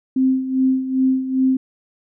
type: tone with tremolo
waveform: sine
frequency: 261.6 Hz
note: C4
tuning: in tune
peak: -12 dBFS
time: 0.16-1.57 s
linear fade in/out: 5 ms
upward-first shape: sine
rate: 2.5 Hz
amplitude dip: 70%
effects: none